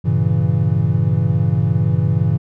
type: chord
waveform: triangle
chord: G diminished seventh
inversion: none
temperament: equal with one note detuned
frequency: 99.14 / 116.54 / 138.59 / 164.81 Hz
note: G2 / Bb2 / Db3 / Fb3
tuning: +20 / 0 / 0 / 0 cents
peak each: -17 dBFS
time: 0.04-2.38 s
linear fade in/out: 20 ms
effects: none